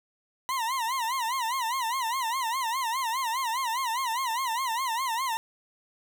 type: tone with vibrato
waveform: 40% pulse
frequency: 980 Hz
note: B5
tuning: 14 cents flat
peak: -26 dBFS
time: 0.49-5.37 s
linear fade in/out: 0 ms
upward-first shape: sine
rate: 4.9 Hz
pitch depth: 170 cents each way
effects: none